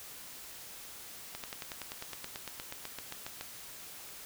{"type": "slowing click train", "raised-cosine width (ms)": 0.2, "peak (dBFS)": -22, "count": 19, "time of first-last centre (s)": [1.35, 3.41], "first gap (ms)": 88, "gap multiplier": 1.03, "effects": ["white hiss -48 dBFS RMS until 4.25 s"]}